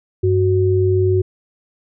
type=tone pair together; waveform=sine; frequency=97.58 / 370 Hz; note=G2 / F#4; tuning=-7 / 0 cents; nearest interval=octave + major seventh; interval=2307 cents; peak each=-15 dBFS; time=0.23-1.22 s; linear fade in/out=10 ms; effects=none